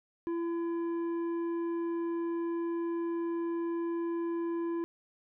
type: tone with tanh clipping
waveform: sine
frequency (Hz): 337.4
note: E4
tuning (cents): +40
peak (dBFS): -32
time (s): 0.27-4.84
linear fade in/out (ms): 0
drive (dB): 8
effects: none